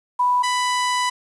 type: tone pair in turn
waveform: sine / sawtooth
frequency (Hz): 987.8 / 992.9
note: B5 / B5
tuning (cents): 0 / +9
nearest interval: unison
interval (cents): 9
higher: second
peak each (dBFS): -15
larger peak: neither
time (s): 0.19-0.43 / 0.43-1.1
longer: second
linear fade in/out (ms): 10
effects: resampled to 24000 Hz + 8-bit